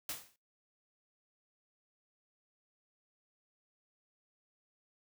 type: noise with exponential decay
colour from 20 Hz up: white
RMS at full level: -36 dBFS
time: 0.09-0.36 s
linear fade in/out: 2 ms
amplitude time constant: 57 ms
effects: noise-tail reverb RT60 0.2 s tail -19 dB re dry